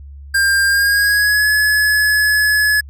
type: tone with pitch glide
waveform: square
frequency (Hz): 1598 to 1702.8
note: G6 to G#6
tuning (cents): +33 to +43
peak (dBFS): -12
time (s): 0.34-2.81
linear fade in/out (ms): 10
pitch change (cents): +110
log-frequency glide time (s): 0.66-1.48
effects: added 70 Hz sine -32 dBFS peak until 2.89 s